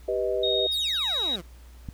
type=chord; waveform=sine; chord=G augmented; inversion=none; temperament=equal with one note detuned; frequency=392 / 493.9 / 626.6 Hz; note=G4 / B4 / D#5; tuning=0 / 0 / +12 cents; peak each=-28 dBFS; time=0.08-0.67 s; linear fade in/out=5 ms
type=tone with pitch glide; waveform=sine; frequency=3729 to 3812 Hz; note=A#7 to A#7; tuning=0 to +38 cents; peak=-24 dBFS; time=0.43-1.36 s; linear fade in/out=5 ms; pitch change=+38 cents; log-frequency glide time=0.65-1.15 s
type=exponential sweep; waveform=20% pulse; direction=down; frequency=5470 to 155.56 Hz; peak=-30 dBFS; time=0.71-1.42 s; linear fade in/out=20 ms
type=click; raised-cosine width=5 ms; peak=-23 dBFS; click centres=1.888 s
effects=added 60 Hz sine -45 dBFS peak until 1.93 s + pink hiss -57 dBFS RMS until 1.93 s